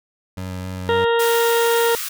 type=tone with vibrato; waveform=25% pulse; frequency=92.5 Hz; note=F#2; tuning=in tune; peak=-23 dBFS; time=0.37-1.05 s; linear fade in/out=5 ms; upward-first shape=square; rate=3.7 Hz; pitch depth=12 cents each way
type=harmonic tone; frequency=465.5 Hz; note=A#4; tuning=2 cents flat; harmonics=1 / 2 / 3 / 4 / 6 / 7 / 8; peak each=-16 / -22 / -26 / -28 / -32 / -33 / -34 dBFS; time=0.89-1.95 s; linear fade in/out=0 ms
type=high-pass noise; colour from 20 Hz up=white; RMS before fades=-27 dBFS; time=1.19-2.09 s; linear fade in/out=10 ms; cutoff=1100 Hz; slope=96 dB/octave
effects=none